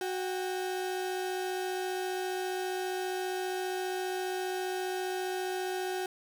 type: tone pair together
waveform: 35% pulse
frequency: 370 / 794.9 Hz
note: F#4 / G5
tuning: 0 / +24 cents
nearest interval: octave + minor second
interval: 1324 cents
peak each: -31 / -37 dBFS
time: 0.01-6.06 s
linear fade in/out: 2 ms
effects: none